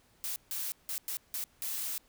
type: noise bursts at uneven times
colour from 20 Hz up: blue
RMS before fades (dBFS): -36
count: 6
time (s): 0.24-0.36 / 0.51-0.72 / 0.89-0.98 / 1.08-1.17 / 1.34-1.44 / 1.62-1.98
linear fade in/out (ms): 0
effects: pink hiss -66 dBFS RMS until 2.08 s